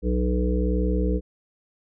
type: harmonic tone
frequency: 61.4 Hz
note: B1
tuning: 9 cents flat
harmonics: 1 / 3 / 5 / 7 / 8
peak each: -22 / -27 / -29 / -30 / -31 dBFS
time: 0.02-1.21 s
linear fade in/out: 50 ms
effects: none